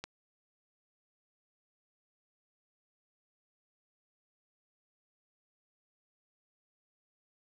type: click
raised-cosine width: 0.2 ms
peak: -22 dBFS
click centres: 0.04 s
effects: none